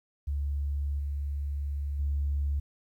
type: tone with level steps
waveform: sine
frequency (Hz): 71.3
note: C#2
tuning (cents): +49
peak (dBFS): -27 / -29 / -25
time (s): 0.27-2.6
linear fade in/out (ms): 10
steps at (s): 0.99 / 1.99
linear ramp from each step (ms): 5
effects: tanh soft clip ceiling -21 dBFS + 11-bit